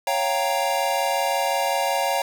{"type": "chord", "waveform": "square", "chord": "G half-diminished seventh", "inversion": "second", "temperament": "equal", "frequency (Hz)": [554.4, 698.5, 784, 932.3], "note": ["Db5", "F5", "G5", "Bb5"], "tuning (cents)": [0, 0, 0, 0], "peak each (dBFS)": -27, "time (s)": [0.07, 2.22], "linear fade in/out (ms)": 2, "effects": []}